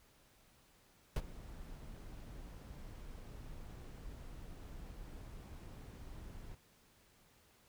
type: noise with ADSR envelope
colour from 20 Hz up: brown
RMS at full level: -30 dBFS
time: 1.16-6.55 s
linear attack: 3 ms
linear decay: 43 ms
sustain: -20 dB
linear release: 6 ms
effects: pink hiss -68 dBFS RMS until 7.68 s